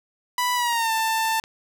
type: tone with pitch glide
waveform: sawtooth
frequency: 987.8 to 890.3 Hz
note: B5 to A5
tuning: 0 to +20 cents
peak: -17 dBFS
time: 0.38-1.4 s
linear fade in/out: 2 ms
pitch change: -180 cents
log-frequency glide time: 0.55-0.92 s
type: clicks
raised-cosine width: 0.2 ms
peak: -24 dBFS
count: 5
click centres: 0.727 / 0.994 / 1.253 / 1.321 / 1.439 s
effects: none